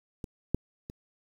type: clicks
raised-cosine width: 3 ms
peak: -24 / -12 / -27 dBFS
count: 3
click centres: 0.242 / 0.546 / 0.899 s
effects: 8-bit